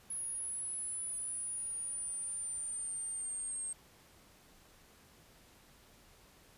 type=linear sweep; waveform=sine; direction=down; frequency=10500 to 8440 Hz; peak=-37 dBFS; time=0.1-3.73 s; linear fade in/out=5 ms; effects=pink hiss -62 dBFS RMS until 6.57 s + resampled to 32000 Hz